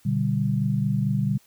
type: chord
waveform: sine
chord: G major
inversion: first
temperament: just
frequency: 122.5 / 147 / 196 Hz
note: B2 / D3 / G3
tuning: -14 / +2 / 0 cents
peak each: -25 dBFS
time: 0.05-1.38 s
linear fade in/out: 10 ms
effects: white hiss -59 dBFS RMS until 1.46 s